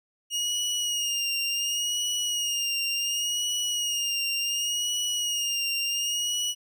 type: tone with vibrato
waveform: 25% pulse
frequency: 2855 Hz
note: F7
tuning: 37 cents sharp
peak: -22 dBFS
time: 0.3-6.55 s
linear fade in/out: 50 ms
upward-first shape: sine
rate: 0.69 Hz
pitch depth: 46 cents each way
effects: none